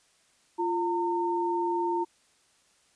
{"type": "tone pair together", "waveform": "sine", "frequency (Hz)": [346.8, 911.8], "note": ["F4", "A#5"], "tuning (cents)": [-12, -39], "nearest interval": "octave + perfect fourth", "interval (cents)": 1673, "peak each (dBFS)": -28, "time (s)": [0.58, 2.05], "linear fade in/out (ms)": 20, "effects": ["white hiss -65 dBFS RMS until 2.95 s", "resampled to 22050 Hz"]}